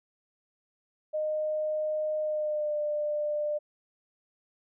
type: tone with pitch glide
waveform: sine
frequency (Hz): 615 to 596.8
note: D#5 to D5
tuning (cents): -20 to +28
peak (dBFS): -27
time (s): 1.13-3.59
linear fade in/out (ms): 20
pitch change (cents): -52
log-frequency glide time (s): 2.2-2.78
effects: none